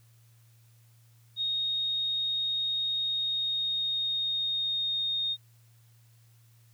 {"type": "tone with pitch glide", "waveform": "sine", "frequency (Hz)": [3725, 3695], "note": ["A#7", "A#7"], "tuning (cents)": [-2, -16], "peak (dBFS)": -27, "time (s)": [1.36, 5.37], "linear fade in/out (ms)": 50, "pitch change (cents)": -14, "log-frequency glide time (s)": [3, 5.2], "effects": ["added 115 Hz sine -57 dBFS peak until 6.73 s", "white hiss -67 dBFS RMS until 6.73 s"]}